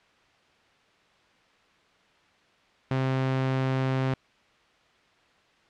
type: tone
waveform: sawtooth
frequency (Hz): 131.8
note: C3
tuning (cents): +13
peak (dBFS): -20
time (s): 2.91-4.14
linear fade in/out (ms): 2
effects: white hiss -61 dBFS RMS until 5.69 s + low-pass 3000 Hz 12 dB/octave